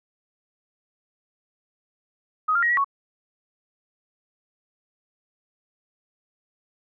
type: tone with pitch steps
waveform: sine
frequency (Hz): 1256 / 1392 / 1889 / 1929 / 1110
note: D#6 / F6 / A#6 / B6 / C#6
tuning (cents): +16 / -6 / +22 / -41 / +2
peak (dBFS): -18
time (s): 2.48-2.845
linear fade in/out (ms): 10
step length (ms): 73
effects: none